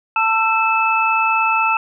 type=tone cluster; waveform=sine; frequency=891 / 1335 / 2618 Hz; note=A5 / E6 / E7; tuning=+22 / +22 / -13 cents; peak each=-18 dBFS; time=0.16-1.77 s; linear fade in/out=2 ms; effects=none